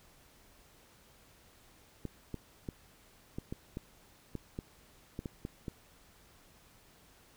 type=clicks; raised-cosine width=3 ms; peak=-25 dBFS; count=12; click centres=2.053 / 2.343 / 2.688 / 3.385 / 3.525 / 3.771 / 4.353 / 4.589 / 5.191 / 5.258 / 5.451 / 5.682 s; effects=pink hiss -62 dBFS RMS until 7.36 s